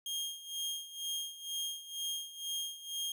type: tone with tremolo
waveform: sawtooth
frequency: 3231 Hz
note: G#7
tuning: 48 cents flat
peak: -31 dBFS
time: 0.06-3.12 s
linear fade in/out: 2 ms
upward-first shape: sine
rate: 2.1 Hz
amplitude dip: 80%
effects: none